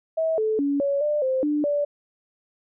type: tone with pitch steps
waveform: sine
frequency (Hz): 645 / 435.5 / 283.1 / 561 / 596 / 522 / 296.8 / 581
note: E5 / A4 / C#4 / C#5 / D5 / C5 / D4 / D5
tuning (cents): -38 / -18 / +37 / +21 / +25 / -4 / +18 / -19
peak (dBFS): -20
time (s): 0.17-1.85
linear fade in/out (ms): 10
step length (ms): 210
effects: none